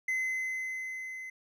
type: tone with level ramp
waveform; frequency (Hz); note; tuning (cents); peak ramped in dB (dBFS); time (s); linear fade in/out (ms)
triangle; 2047; C7; -38; -26 to -38; 0.08-1.3; 5
effects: none